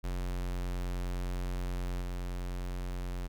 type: tone with level steps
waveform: square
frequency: 44.81 Hz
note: F1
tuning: 45 cents sharp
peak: -33 / -35 dBFS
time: 0.03-3.28 s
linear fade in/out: 20 ms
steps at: 2.01 s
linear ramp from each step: 10 ms
effects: none